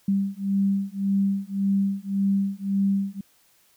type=beating tone pair; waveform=sine; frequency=196 / 197.8 Hz; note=G3 / G3; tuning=0 / +16 cents; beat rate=1.8 Hz; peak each=-24 / -24 dBFS; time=0.08-3.21 s; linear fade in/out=5 ms; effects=white hiss -61 dBFS RMS until 3.76 s